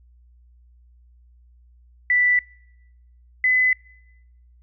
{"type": "tone pair in turn", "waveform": "sine", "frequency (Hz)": [1975.5, 2014], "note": ["B6", "B6"], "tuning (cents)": [0, 33], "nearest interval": "unison", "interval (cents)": 33, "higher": "second", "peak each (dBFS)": -15, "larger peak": "neither", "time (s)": [[2.1, 2.39], [3.44, 3.73]], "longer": "neither", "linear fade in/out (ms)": 2, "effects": ["noise-tail reverb RT60 1.0 s tail -26 dB re dry", "added 60 Hz sine -50 dBFS peak until 4.62 s"]}